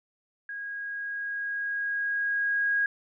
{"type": "tone with level ramp", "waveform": "sine", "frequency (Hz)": 1641, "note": "G#6", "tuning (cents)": -21, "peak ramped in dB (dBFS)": [-34, -22], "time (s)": [0.49, 2.86], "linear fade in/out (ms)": 2, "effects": []}